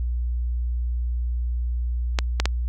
clicks, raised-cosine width 0.2 ms, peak -4 dBFS, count 3, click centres 2.188 / 2.4 / 2.456 s, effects added 60 Hz sine -22 dBFS peak until 2.68 s

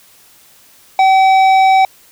triangle tone with tanh clipping, 765 Hz, G5, 42 cents flat, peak -8 dBFS, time 0.99-1.85 s, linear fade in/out 2 ms, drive 15 dB, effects white hiss -46 dBFS RMS until 2.11 s

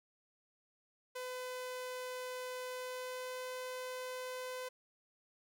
sawtooth tone with pitch glide, 505 to 508.2 Hz, B4 to B4, +39 to +49 cents, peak -37 dBFS, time 1.15-4.69 s, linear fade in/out 10 ms, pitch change +10 cents, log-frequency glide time 2.65-3.44 s, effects none

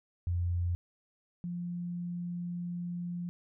sine tone pair in turn, 87.4 / 174.8 Hz, F2 / F3, +2 / +2 cents, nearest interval octave, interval 1200 cents, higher second, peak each -28 / -34 dBFS, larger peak first, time 0.27-0.75 / 1.44-3.29 s, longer second, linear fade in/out 0 ms, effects none

